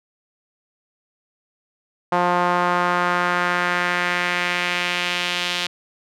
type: tone with band-pass filter sweep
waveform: sawtooth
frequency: 177 Hz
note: F3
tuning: 23 cents sharp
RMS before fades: -21 dBFS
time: 2.12-5.67 s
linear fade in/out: 5 ms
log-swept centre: 910 to 3400 Hz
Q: 1.8
effects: none